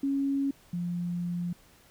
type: tone pair in turn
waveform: sine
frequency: 276.3 / 174.66 Hz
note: C#4 / F3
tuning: -6 / 0 cents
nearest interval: minor sixth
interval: 794 cents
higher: first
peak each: -25 / -29 dBFS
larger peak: first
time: 0.03-0.51 / 0.73-1.53 s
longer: second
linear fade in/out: 5 ms
effects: pink hiss -59 dBFS RMS until 1.9 s